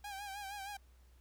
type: tone with vibrato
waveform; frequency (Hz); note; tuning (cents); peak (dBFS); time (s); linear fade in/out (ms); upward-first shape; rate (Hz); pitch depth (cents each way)
sawtooth; 800; G5; +35; -39; 0.04-0.77; 5; sine; 6.4; 64
effects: added 62 Hz sine -60 dBFS peak until 1.2 s + pink hiss -72 dBFS RMS until 1.2 s